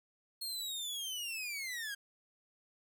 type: linear sweep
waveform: sawtooth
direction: down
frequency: 4300 to 1583 Hz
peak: -35 dBFS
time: 0.41-1.95 s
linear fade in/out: 10 ms
effects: 11-bit